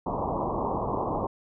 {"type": "low-pass noise", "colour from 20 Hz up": "white", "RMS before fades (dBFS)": -29, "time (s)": [0.06, 1.27], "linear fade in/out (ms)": 5, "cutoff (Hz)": 1100, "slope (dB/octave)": 96, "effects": []}